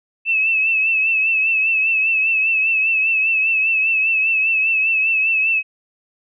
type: tone with vibrato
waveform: sine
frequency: 2622 Hz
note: E7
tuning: 10 cents flat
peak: -14 dBFS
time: 0.25-5.63 s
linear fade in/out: 50 ms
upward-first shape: triangle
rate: 5 Hz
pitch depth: 57 cents each way
effects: none